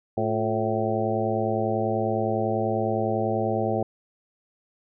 harmonic tone with a mistuned harmonic, 110 Hz, A2, in tune, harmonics 1 / 2 / 3 / 4 / 5 / 6 / 7, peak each -30 / -30 / -30 / -30 / -30 / -30 / -30 dBFS, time 0.17-3.83 s, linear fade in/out 5 ms, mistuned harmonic 3, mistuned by +95 cents, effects none

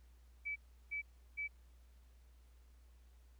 sine tone bursts, 2300 Hz, D7, 37 cents flat, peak -38 dBFS, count 3, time 0.45-1.48 s, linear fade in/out 20 ms, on 110 ms, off 350 ms, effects added 60 Hz sine -60 dBFS peak until 3.39 s + pink hiss -75 dBFS RMS until 3.39 s

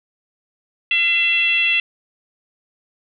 sine tone with frequency modulation, 2694 Hz, E7, 37 cents sharp, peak -14 dBFS, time 0.91-1.8 s, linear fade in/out 2 ms, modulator 656 Hz, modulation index 0.71, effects none

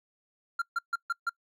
triangle tone bursts, 1383 Hz, F6, 17 cents flat, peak -24 dBFS, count 5, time 0.59-1.295 s, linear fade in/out 5 ms, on 29 ms, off 140 ms, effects noise-tail reverb RT60 0.1 s tail -24 dB re dry

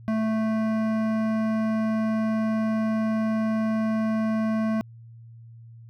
triangle tone with hard clipping, 219.9 Hz, A3, 1 cent flat, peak -24 dBFS, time 0.08-4.81 s, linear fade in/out 0 ms, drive 18 dB, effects added 115 Hz sine -43 dBFS peak until 5.89 s

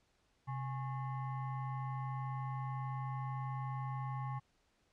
sine tone with frequency modulation, 130.81 Hz, C3, in tune, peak -37 dBFS, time 0.47-4.4 s, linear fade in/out 20 ms, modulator 962 Hz, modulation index 0.76, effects pink hiss -75 dBFS RMS until 4.92 s + low-pass 7000 Hz 12 dB/octave

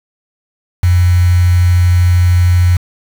sine tone with quantisation, 88.7 Hz, F2, 27 cents sharp, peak -6 dBFS, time 0.83-2.77 s, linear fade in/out 5 ms, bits 4, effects none

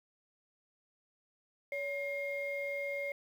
sine tone pair together, 564.7 / 2132 Hz, C#5 / C7, +32 / +32 cents, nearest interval octave + major seventh, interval 2300 cents, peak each -36 / -37 dBFS, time 1.72-3.12 s, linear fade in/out 2 ms, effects tanh soft clip ceiling -28 dBFS + 10-bit

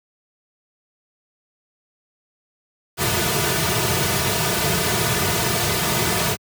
pink noise with comb filter, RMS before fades -20 dBFS, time 2.97-6.37 s, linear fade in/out 50 ms, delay 3.7 ms, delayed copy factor -0.9, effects high-pass 100 Hz 12 dB/octave

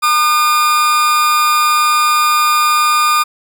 40% pulse tone with amplitude modulation, 1213 Hz, D#6, 44 cents flat, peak -7 dBFS, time 0.02-3.24 s, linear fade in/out 20 ms, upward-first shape sine, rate 287 Hz, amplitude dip 45%, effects none

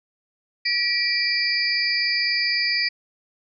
sine tone cluster, 1929 / 2349 / 4568 / 4895 Hz, B6 / D7 / D8 / D#8, -41 / 0 / -49 / -29 cents, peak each -26 / -25 / -26 / -24 dBFS, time 0.65-2.89 s, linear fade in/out 10 ms, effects none

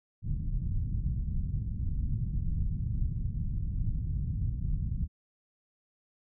pink low-pass noise, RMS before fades -31 dBFS, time 0.22-5.08 s, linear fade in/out 50 ms, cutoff 160 Hz, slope 24 dB/octave, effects none

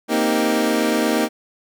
25% pulse chord, C minor seventh, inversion third, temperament equal, 233.1 / 261.6 / 311.1 / 392 Hz, Bb3 / C4 / Eb4 / G4, 0 / 0 / 0 / 0 cents, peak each -17 / -21 / -17 / -22 dBFS, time 0.08-1.29 s, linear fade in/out 50 ms, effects none

